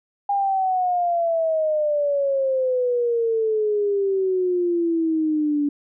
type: exponential sweep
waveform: sine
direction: down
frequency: 810 to 287.2 Hz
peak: -18 dBFS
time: 0.29-5.69 s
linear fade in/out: 5 ms
effects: none